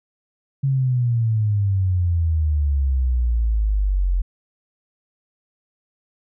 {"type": "exponential sweep", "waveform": "sine", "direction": "down", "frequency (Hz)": [138.59, 43.65], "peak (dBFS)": -16, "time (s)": [0.63, 4.22], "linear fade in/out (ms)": 10, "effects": []}